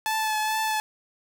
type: tone with vibrato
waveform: sawtooth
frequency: 868 Hz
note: A5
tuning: 24 cents flat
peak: -20 dBFS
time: 0.06-0.8 s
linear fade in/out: 0 ms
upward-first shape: triangle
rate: 2.3 Hz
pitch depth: 24 cents each way
effects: none